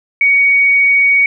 sine tone, 2243 Hz, C#7, 20 cents sharp, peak -7 dBFS, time 0.21-1.26 s, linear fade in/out 2 ms, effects none

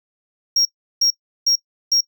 triangle tone bursts, 5588 Hz, F8, in tune, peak -12 dBFS, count 4, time 0.56-2.008 s, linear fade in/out 5 ms, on 92 ms, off 360 ms, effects noise-tail reverb RT60 0.1 s tail -22 dB re dry

